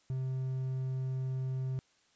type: tone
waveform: triangle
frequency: 130.7 Hz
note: C3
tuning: 1 cent flat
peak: -30 dBFS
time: 0.1-1.79 s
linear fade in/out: 0 ms
effects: white hiss -69 dBFS RMS until 2.15 s + resampled to 16000 Hz